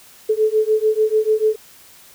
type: beating tone pair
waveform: sine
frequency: 430 / 436.8 Hz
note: A4 / A4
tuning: -40 / -13 cents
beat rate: 6.8 Hz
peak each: -17 dBFS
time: 0.29-1.56 s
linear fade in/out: 10 ms
effects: white hiss -46 dBFS RMS until 2.14 s